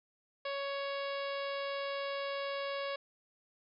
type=harmonic tone; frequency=557 Hz; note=C#5; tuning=8 cents sharp; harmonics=1 / 2 / 3 / 4 / 5 / 6 / 7 / 8 / 9; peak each=-37 / -42 / -46 / -47 / -48 / -50 / -51 / -53 / -54 dBFS; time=0.45-2.96 s; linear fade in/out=5 ms; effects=none